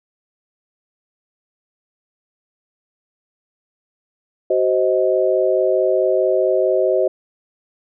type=chord; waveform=sine; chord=C diminished; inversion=second; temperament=just; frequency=376.7 / 523.3 / 627.9 Hz; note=Gb4 / C5 / Eb5; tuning=+31 / 0 / +16 cents; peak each=-18 dBFS; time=4.5-7.08 s; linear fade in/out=5 ms; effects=none